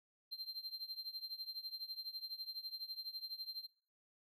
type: tone with tremolo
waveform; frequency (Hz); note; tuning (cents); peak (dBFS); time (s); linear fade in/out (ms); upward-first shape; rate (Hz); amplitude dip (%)
triangle; 4150; C8; -15; -38; 0.31-3.67; 20; triangle; 12; 95
effects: noise-tail reverb RT60 0.4 s tail -20 dB re dry